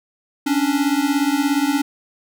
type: beating tone pair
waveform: square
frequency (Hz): 275.6 / 292.6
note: C#4 / D4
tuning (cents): -10 / -6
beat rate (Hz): 17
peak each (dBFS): -20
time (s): 0.46-1.82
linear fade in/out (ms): 10
effects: none